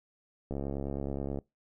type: click train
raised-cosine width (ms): 2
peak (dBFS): -22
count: 62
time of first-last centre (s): 0.51-1.388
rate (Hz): 69.5
effects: noise-tail reverb RT60 0.2 s tail -23 dB re dry